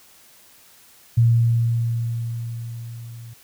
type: tone with level ramp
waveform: sine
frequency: 116.54 Hz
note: A#2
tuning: in tune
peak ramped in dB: -11 to -36 dBFS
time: 1.17-3.34 s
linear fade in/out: 10 ms
effects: white hiss -51 dBFS RMS until 3.43 s